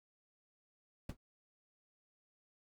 brown noise with exponential decay, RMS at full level -35 dBFS, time 1.09-1.17 s, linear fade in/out 5 ms, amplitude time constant 16 ms, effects none

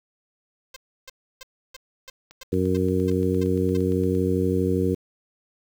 5% pulse tone bursts, 523.3 Hz, C5, in tune, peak -26 dBFS, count 10, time 0.74-3.77 s, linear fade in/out 5 ms, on 24 ms, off 310 ms
click train, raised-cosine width 0.2 ms, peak -30 dBFS, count 17, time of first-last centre 2.31-4.151 s, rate 8.69 Hz
harmonic tone, 92.5 Hz, F#2, in tune, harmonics 1 / 2 / 3 / 4 / 5, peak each -26 / -26 / -26 / -26 / -26 dBFS, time 2.52-4.95 s, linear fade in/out 10 ms
effects 8-bit

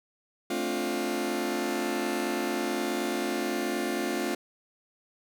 sawtooth chord, D minor seventh, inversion second, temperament just, 220.2 / 264.3 / 293.7 / 352.4 Hz, A3 / C4 / D4 / F4, +2 / +18 / 0 / +16 cents, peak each -31 / -30 / -31 / -27 dBFS, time 0.5-4.35 s, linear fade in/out 5 ms, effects none

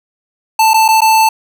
square tone with dropouts, 883 Hz, A5, 6 cents sharp, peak -7 dBFS, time 0.59-1.29 s, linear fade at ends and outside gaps 5 ms, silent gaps 0.735-0.741 / 0.881-0.886 / 1.007-1.017 s, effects none

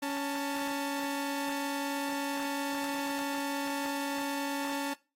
sawtooth tone pair together, 279.5 / 889 Hz, C#4 / A5, +14 / +18 cents, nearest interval octave + minor sixth, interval 2004 cents, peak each -29 / -33 dBFS, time 0.02-4.94 s, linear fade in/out 10 ms, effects noise-tail reverb RT60 0.3 s tail -20 dB re dry + AAC 48 kbps

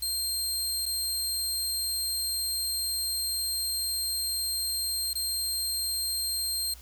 20% pulse tone with dropouts, 4186 Hz, C8, in tune, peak -22 dBFS, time 0.02-6.74 s, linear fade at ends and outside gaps 5 ms, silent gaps 0.857-0.861 / 5.133-5.153 s, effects added 60 Hz sine -47 dBFS peak until 6.81 s + white hiss -53 dBFS RMS until 6.81 s

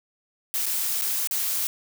blue noise with dropouts, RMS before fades -26 dBFS, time 0.54-1.67 s, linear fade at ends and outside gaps 0 ms, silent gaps 0.657-0.664 / 1.013-1.02 / 1.273-1.311 s, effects none

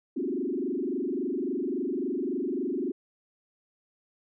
sine tone with frequency modulation, 314.1 Hz, D#4, 16 cents sharp, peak -27 dBFS, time 0.16-2.92 s, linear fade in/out 10 ms, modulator 23.6 Hz, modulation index 3.1, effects none

